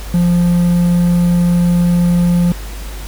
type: tone with quantisation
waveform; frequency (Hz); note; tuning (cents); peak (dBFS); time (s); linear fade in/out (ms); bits
triangle; 174.61; F3; 0; -7; 0.14-2.52; 2; 6
effects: added 50 Hz sine -24 dBFS peak until 3.07 s + pink hiss -33 dBFS RMS until 3.07 s